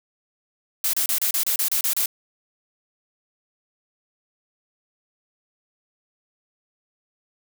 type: noise bursts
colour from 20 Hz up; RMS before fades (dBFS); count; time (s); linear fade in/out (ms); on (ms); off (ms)
blue; -22; 10; 0.84-2.059; 2; 94; 31
effects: none